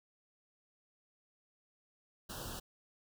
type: band-stop noise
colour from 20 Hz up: pink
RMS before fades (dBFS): -44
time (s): 2.29-2.6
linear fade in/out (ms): 10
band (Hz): 1700 to 2700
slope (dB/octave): 96
effects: none